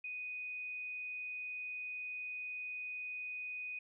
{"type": "tone", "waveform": "sine", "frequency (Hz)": 2489, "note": "D#7", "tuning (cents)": 0, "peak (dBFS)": -40, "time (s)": [0.04, 3.79], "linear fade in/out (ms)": 5, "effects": []}